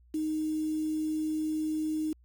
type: tone with quantisation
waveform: sine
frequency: 310.5 Hz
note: D#4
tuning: 3 cents flat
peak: -28 dBFS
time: 0.14-2.13 s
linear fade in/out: 5 ms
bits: 8
effects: added 60 Hz sine -57 dBFS peak until 2.24 s